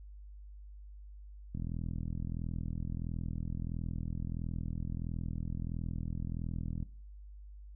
click train, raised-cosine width 5 ms, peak -26 dBFS, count 220, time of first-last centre 1.55-6.827 s, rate 41.5 Hz, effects noise-tail reverb RT60 0.4 s tail -17 dB re dry + added 50 Hz sine -47 dBFS peak until 7.75 s

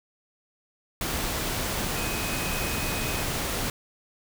sine tone in noise, 2515 Hz, D#7, 18 cents sharp, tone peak -36 dBFS, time 1.96-3.22 s, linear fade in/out 2 ms, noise pink, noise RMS -29 dBFS, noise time 1.01-3.7 s, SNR -10 dB, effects none

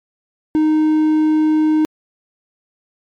triangle tone, 309.8 Hz, D#4, 7 cents flat, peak -9 dBFS, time 0.55-1.85 s, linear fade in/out 0 ms, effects MP3 96 kbps

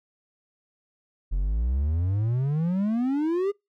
triangle exponential sweep, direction up, 42.2 to 413 Hz, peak -20 dBFS, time 1.31-3.52 s, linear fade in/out 20 ms, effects noise-tail reverb RT60 0.2 s tail -26 dB re dry

